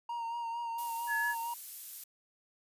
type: tone with vibrato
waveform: triangle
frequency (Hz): 932.3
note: A#5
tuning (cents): 0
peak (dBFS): -33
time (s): 0.09-1.54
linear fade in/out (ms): 5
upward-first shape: sine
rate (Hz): 4.4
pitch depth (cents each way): 30
type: noise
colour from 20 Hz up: violet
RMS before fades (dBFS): -42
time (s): 0.78-2.04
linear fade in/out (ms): 5
type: tone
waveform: sine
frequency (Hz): 1700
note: G#6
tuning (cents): +40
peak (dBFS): -30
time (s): 1.07-1.35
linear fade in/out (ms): 50
effects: resampled to 32000 Hz